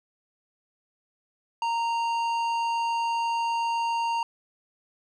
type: tone with tanh clipping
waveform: sine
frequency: 927 Hz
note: A#5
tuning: 10 cents flat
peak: -26 dBFS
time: 1.62-4.23 s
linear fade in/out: 2 ms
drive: 12 dB
effects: none